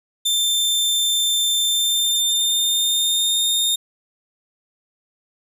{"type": "tone with pitch glide", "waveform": "sawtooth", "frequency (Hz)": [3571, 3661], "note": ["A7", "A#7"], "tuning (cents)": [25, -32], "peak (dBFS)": -14, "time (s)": [0.25, 3.76], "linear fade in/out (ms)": 10, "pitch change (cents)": 43, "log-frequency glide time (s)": [1.65, 3.47], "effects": []}